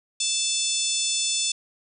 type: harmonic tone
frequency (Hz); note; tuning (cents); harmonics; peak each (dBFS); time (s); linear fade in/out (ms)
880; A5; 0; 3 / 4 / 5 / 6 / 7 / 8 / 9 / 10; -34 / -28 / -34 / -30 / -31 / -30 / -32 / -32; 0.2-1.52; 5
effects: none